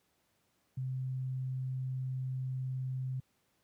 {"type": "tone", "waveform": "sine", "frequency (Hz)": 129.9, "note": "C3", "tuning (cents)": -12, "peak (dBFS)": -33, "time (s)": [0.77, 3.2], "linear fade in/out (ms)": 5, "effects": ["pink hiss -75 dBFS RMS until 3.63 s", "high-pass 80 Hz 12 dB/octave"]}